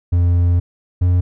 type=tone pair in turn; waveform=triangle; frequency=87.31 / 89.2 Hz; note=F2 / F2; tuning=0 / +37 cents; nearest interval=unison; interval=37 cents; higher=second; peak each=-9 dBFS; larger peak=neither; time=0.12-0.6 / 1.01-1.21 s; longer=first; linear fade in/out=10 ms; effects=none